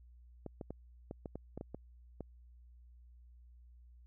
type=clicks; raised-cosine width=2 ms; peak=-29 dBFS; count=10; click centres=0.463 / 0.612 / 0.706 / 1.111 / 1.258 / 1.356 / 1.576 / 1.611 / 1.746 / 2.207 s; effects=added 60 Hz sine -56 dBFS peak until 4.06 s